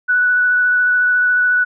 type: tone with vibrato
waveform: sine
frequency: 1480 Hz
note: F#6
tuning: in tune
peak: -11 dBFS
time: 0.08-1.65 s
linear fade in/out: 20 ms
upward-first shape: sine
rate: 14 Hz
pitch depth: 11 cents each way
effects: none